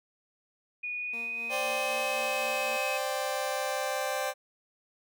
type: tone with pitch glide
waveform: sine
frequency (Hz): 2460 to 2548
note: D#7 to D#7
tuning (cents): -20 to +41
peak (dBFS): -32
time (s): 0.83-2.98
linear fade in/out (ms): 10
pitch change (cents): +61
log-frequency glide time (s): 0.97-1.97
type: tone with tremolo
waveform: 15% pulse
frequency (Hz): 233.1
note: A#3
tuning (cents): 0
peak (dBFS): -38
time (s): 1.13-2.77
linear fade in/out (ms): 5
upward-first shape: sine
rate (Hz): 3.9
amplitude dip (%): 55
type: chord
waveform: sawtooth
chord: C suspended second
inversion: none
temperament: just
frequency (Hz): 523.3 / 588.7 / 784.9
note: C5 / D5 / G5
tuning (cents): 0 / +4 / +2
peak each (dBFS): -30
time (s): 1.49-4.34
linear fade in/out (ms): 50
effects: none